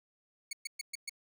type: tone bursts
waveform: 15% pulse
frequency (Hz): 2220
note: C#7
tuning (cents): +2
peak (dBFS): -30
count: 5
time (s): 0.51-1.095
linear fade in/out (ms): 5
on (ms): 21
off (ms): 120
effects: none